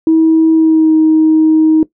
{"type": "tone with pitch glide", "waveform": "sine", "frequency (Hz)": [321.6, 315], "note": ["E4", "D#4"], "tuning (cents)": [-43, 21], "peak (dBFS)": -4, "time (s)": [0.07, 1.83], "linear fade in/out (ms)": 2, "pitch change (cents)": -36, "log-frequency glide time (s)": [0.53, 0.94], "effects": ["noise-tail reverb RT60 0.1 s tail -18 dB re dry", "tanh soft clip ceiling -1 dBFS"]}